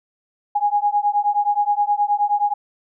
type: beating tone pair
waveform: sine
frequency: 820 / 829.5 Hz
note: G#5 / G#5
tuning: -22 / -2 cents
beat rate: 9.5 Hz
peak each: -19 dBFS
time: 0.55-2.54 s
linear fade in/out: 10 ms
effects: none